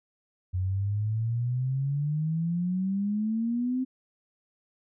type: exponential sweep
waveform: sine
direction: up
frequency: 90.3 to 261.6 Hz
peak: -25 dBFS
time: 0.53-3.85 s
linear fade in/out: 20 ms
effects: none